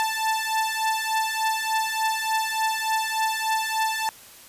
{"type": "beating tone pair", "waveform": "sawtooth", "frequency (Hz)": [880, 883.4], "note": ["A5", "A5"], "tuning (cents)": [0, 7], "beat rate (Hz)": 3.4, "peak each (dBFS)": -22, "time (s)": [0, 4.09], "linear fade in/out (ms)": 0, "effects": ["white hiss -47 dBFS RMS until 4.48 s", "resampled to 32000 Hz"]}